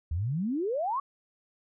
sine exponential sweep, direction up, 73.6 to 1153 Hz, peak -27 dBFS, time 0.11-1 s, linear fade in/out 5 ms, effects none

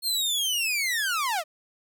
sawtooth linear sweep, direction down, 4289 to 587.3 Hz, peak -21 dBFS, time 0.02-1.44 s, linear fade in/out 50 ms, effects none

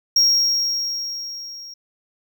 triangle tone with level ramp, 5588 Hz, F8, in tune, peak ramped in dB -10 to -34 dBFS, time 0.16-1.74 s, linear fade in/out 5 ms, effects none

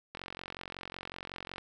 click train, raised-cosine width 0.3 ms, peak -24 dBFS, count 66, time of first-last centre 0.15-1.582 s, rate 45.4 Hz, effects none

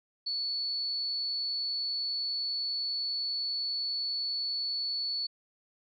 sine tone, 4435 Hz, C#8, in tune, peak -30 dBFS, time 0.26-5.27 s, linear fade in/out 10 ms, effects none

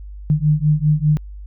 sine beating tone pair, 149 / 154 Hz, D3 / D#3, +25 / -17 cents, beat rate 5 Hz, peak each -16 dBFS, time 0.3-1.17 s, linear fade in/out 0 ms, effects added 50 Hz sine -31 dBFS peak until 1.46 s

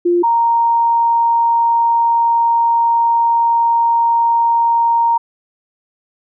sine tone pair in turn, 349.2 / 930.4 Hz, F4 / A#5, 0 / -4 cents, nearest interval octave + perfect fourth, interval 1696 cents, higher second, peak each -10 dBFS, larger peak neither, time 0.05-0.23 / 0.23-5.18 s, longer second, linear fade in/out 10 ms, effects none

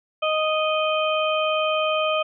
harmonic tone, 622.3 Hz, D#5, in tune, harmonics 1 / 2 / 4 / 5, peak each -22 / -25 / -28 / -29 dBFS, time 0.22-2.23 s, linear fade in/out 10 ms, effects none

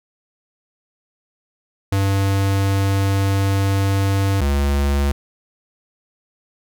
square tone pair in turn, 98 / 70.47 Hz, G2 / C#2, 0 / +29 cents, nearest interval tritone, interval 571 cents, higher first, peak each -16 dBFS, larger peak neither, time 1.92-4.41 / 4.41-5.12 s, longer first, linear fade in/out 5 ms, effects none

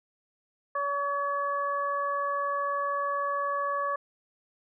harmonic tone, 567 Hz, C#5, 39 cents sharp, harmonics 1 / 2 / 3, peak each -33 / -28 / -37 dBFS, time 0.75-3.96 s, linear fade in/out 5 ms, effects none

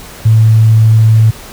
sine tone, 110.8 Hz, A2, 13 cents sharp, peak -3 dBFS, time 0.25-1.31 s, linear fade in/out 10 ms, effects pink hiss -31 dBFS RMS until 1.52 s

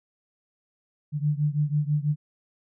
sine beating tone pair, 146.3 / 152.4 Hz, D3 / D#3, -6 / -36 cents, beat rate 6.1 Hz, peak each -24 / -26 dBFS, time 1.12-2.16 s, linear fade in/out 50 ms, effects none

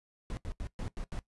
brown noise bursts at uneven times, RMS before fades -37 dBFS, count 6, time 0.3-0.37 / 0.45-0.52 / 0.6-0.67 / 0.79-0.88 / 0.97-1.04 / 1.12-1.19 s, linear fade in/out 0 ms, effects noise-tail reverb RT60 0.1 s tail -17 dB re dry + resampled to 24000 Hz

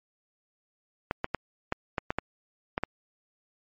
clicks, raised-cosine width 0.5 ms, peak -12 dBFS, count 9, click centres 1.111 / 1.244 / 1.347 / 1.724 / 1.982 / 2.105 / 2.186 / 2.779 / 2.836 s, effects MP3 32 kbps

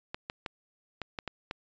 clicks, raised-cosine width 0.3 ms, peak -19 dBFS, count 7, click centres 0.145 / 0.299 / 0.462 / 1.017 / 1.188 / 1.277 / 1.511 s, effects resampled to 16000 Hz

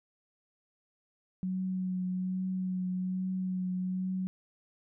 sine tone with vibrato, 185 Hz, F#3, in tune, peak -30 dBFS, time 1.43-4.27 s, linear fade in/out 0 ms, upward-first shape triangle, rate 1.2 Hz, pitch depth 20 cents each way, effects none

